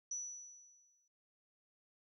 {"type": "tone with exponential decay", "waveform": "sine", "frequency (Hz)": 5920, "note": "F#8", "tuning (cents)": 0, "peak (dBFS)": -37, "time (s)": [0.11, 1.08], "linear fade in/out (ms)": 5, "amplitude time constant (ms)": 210, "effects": []}